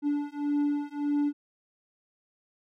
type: beating tone pair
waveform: triangle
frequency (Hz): 289.7 / 291.4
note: D4 / D4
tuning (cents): -24 / -13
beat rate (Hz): 1.7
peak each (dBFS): -27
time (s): 0.02-1.33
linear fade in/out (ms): 50
effects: none